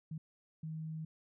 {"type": "tone bursts at uneven times", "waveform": "sine", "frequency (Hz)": 158.3, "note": "D#3", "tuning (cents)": 30, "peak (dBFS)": -39, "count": 2, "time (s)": [[0.11, 0.18], [0.63, 1.05]], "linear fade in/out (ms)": 5, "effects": []}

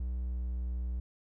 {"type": "tone with pitch glide", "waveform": "triangle", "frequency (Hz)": [61.8, 61.2], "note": ["B1", "B1"], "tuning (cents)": [2, -15], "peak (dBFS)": -30, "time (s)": [0, 1], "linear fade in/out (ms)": 5, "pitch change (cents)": -17, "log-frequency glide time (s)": [0.24, 0.41], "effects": []}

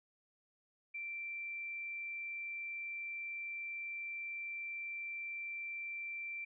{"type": "tone", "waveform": "sine", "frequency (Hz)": 2349, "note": "D7", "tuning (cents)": 0, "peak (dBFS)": -40, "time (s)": [0.94, 6.45], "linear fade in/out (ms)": 10, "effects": []}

